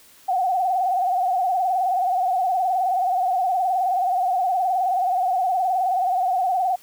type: tone with vibrato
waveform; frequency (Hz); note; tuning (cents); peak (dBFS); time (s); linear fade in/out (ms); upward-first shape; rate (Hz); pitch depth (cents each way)
sine; 740; F#5; 0; -18; 0.28-6.76; 10; sine; 19; 85
effects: white hiss -51 dBFS RMS until 6.82 s